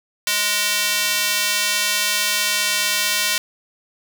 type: tone with high-pass filter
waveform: square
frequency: 207.7 Hz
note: G#3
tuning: in tune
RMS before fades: -20 dBFS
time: 0.27-3.38 s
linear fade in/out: 2 ms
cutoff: 2400 Hz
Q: 0.75
effects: none